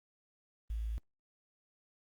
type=tone with quantisation; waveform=sine; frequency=55 Hz; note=A1; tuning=in tune; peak=-34 dBFS; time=0.7-0.98 s; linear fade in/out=0 ms; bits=10; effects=Opus 32 kbps